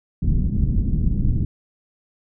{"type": "low-pass noise", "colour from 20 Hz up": "pink", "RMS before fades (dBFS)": -19, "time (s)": [0.22, 1.45], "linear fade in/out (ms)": 5, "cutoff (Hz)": 220, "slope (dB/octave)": 24, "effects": []}